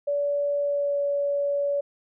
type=tone with pitch glide; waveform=sine; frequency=574 to 569 Hz; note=D5 to C#5; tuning=-40 to +45 cents; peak=-22 dBFS; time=0.07-1.81 s; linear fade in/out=10 ms; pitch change=-15 cents; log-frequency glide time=0.6-0.99 s; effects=none